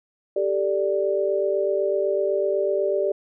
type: chord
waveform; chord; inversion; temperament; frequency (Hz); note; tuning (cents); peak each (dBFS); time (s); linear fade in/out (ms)
sine; G suspended second; none; equal; 392 / 440 / 587.3; G4 / A4 / D5; 0 / 0 / 0; -23 / -28 / -23; 0.36-3.12; 5
effects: none